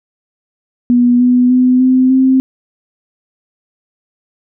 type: tone with pitch steps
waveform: sine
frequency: 243.5 / 248 / 252.7 / 257.4 / 262.2 Hz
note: B3 / B3 / B3 / C4 / C4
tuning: -24 / +7 / +40 / -28 / +4 cents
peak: -6 dBFS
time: 0.9-2.4 s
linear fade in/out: 0 ms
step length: 300 ms
effects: none